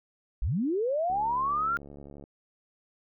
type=linear sweep; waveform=sine; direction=up; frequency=36.98 to 1416 Hz; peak=-25 dBFS; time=0.42-1.77 s; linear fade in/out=0 ms
type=click train; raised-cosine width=2 ms; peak=-33 dBFS; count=82; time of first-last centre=1.1-2.239 s; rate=71.1 Hz
effects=none